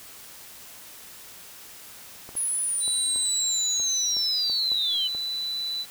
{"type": "clicks", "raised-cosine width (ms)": 1, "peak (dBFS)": -28, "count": 9, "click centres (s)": [2.291, 2.353, 2.879, 3.16, 3.8, 4.168, 4.498, 4.718, 5.15]}
{"type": "linear sweep", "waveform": "sine", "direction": "down", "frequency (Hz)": [10580, 2960], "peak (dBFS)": -24, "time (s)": [2.36, 5.08], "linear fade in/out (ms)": 10}
{"type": "tone with pitch glide", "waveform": "sine", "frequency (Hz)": [3958, 3981], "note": ["B7", "B7"], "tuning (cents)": [3, 13], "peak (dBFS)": -27, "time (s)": [2.8, 5.86], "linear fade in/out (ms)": 50, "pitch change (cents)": 10, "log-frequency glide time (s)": [4.09, 5.05]}
{"effects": ["white hiss -45 dBFS RMS until 5.9 s"]}